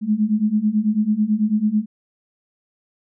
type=beating tone pair; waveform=sine; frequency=207.7 / 216.8 Hz; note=G#3 / A3; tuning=0 / -25 cents; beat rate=9.1 Hz; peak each=-20 / -18 dBFS; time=0.01-1.86 s; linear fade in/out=50 ms; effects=none